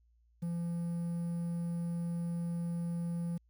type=tone with quantisation; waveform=triangle; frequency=170.5 Hz; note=F3; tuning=41 cents flat; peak=-31 dBFS; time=0.42-3.38 s; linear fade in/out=10 ms; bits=10; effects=added 58 Hz sine -65 dBFS peak until 3.49 s

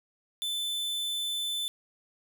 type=tone; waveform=45% pulse; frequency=3520 Hz; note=A7; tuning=in tune; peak=-30 dBFS; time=0.42-1.68 s; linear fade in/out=0 ms; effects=none

